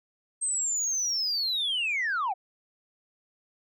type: linear sweep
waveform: sine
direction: down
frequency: 8400 to 698.5 Hz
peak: -24 dBFS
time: 0.41-2.34 s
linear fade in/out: 20 ms
effects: tanh soft clip ceiling -23 dBFS